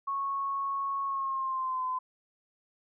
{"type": "tone with pitch glide", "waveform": "sine", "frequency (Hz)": [1102, 1022.3], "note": ["C#6", "C6"], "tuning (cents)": [-11, -41], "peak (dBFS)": -29, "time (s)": [0.07, 1.99], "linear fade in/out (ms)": 10, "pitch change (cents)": -130, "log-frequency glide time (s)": [1.05, 1.84], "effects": []}